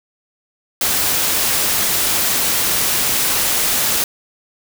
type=noise; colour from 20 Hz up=white; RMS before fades=-17 dBFS; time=0.81-4.04 s; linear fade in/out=2 ms; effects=none